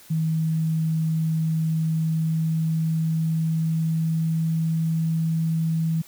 sine tone with pitch glide, 160 to 162.14 Hz, D#3 to E3, +49 to -28 cents, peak -20 dBFS, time 0.1-6.02 s, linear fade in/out 10 ms, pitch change +23 cents, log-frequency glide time 1.58-4.89 s, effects white hiss -49 dBFS RMS until 6.07 s

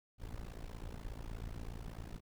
brown noise with amplitude modulation, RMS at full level -41 dBFS, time 0.18-2.21 s, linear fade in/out 50 ms, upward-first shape sine, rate 56.6 Hz, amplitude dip 95%, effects none

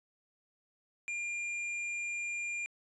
sine tone with tanh clipping, 2400 Hz, D7, 37 cents sharp, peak -36 dBFS, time 1.08-2.66 s, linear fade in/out 0 ms, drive 9 dB, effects resampled to 24000 Hz

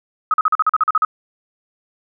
sine tone bursts, 1268 Hz, D#6, 32 cents sharp, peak -11 dBFS, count 11, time 0.31-1.049 s, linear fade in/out 2 ms, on 29 ms, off 42 ms, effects none

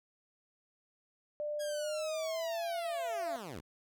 sine tone with pitch glide, 595 to 679.5 Hz, D5 to F5, +22 to -48 cents, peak -34 dBFS, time 1.4-3.36 s, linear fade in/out 0 ms, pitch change +230 cents, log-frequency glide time 1.76-2.63 s
10% pulse linear sweep, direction down, 1656 to 57.5 Hz, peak -34 dBFS, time 1.59-3.61 s, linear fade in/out 20 ms
effects none

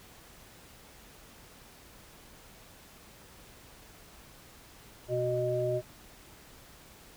harmonic tone, 123.47 Hz, B2, in tune, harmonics 1 / 3 / 5, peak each -34 / -32 / -30 dBFS, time 5.08-5.82 s, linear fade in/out 50 ms, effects pink hiss -54 dBFS RMS until 7.16 s

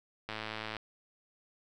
click train, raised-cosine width 0.3 ms, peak -22 dBFS, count 53, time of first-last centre 0.29-0.767 s, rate 109 Hz, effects none

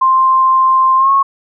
sine tone with pitch glide, 1049 to 1095.4 Hz, C6 to C#6, +4 to -21 cents, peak -7 dBFS, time 0.01-1.23 s, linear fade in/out 10 ms, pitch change +75 cents, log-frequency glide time 0.97-1.11 s, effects none

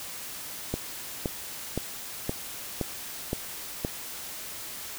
click train, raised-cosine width 2 ms, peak -14 dBFS, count 7, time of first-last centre 0.74-3.849 s, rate 1.93 Hz, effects white hiss -39 dBFS RMS until 4.98 s

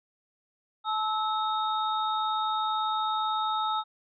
sine tone cluster, 864 / 1302 / 3709 Hz, A5 / E6 / A#7, -32 / -22 / -9 cents, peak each -29 / -29 / -35 dBFS, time 0.84-3.84 s, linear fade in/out 50 ms, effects none

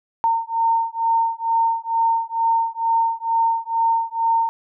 sine beating tone pair, 912 / 914.2 Hz, A#5 / A#5, -38 / -34 cents, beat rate 2.2 Hz, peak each -20 dBFS, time 0.24-4.49 s, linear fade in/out 0 ms, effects none

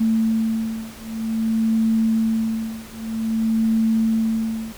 sine beating tone pair, 223 / 223.52 Hz, A3 / A3, +23 / +27 cents, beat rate 0.52 Hz, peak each -21 dBFS, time 0-4.73 s, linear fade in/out 10 ms, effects pink hiss -41 dBFS RMS until 4.77 s

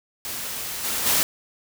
white noise with level steps, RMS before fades -31 / -26 / -20 dBFS, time 0.25-1.23 s, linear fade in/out 0 ms, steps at 0.83 / 1.05 s, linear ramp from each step 20 ms, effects none

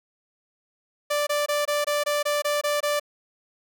sawtooth tone bursts, 587.3 Hz, D5, in tune, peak -18 dBFS, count 10, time 1.1-2.998 s, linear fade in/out 10 ms, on 170 ms, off 22 ms, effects none

